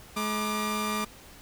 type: tone cluster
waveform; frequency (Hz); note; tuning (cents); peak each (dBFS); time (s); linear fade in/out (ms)
sawtooth; 212.8 / 956 / 1189; G#3 / A#5 / D6; +42 / +43 / +21; -27 / -35 / -27; 0.16-1.05; 10
effects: pink hiss -50 dBFS RMS until 1.41 s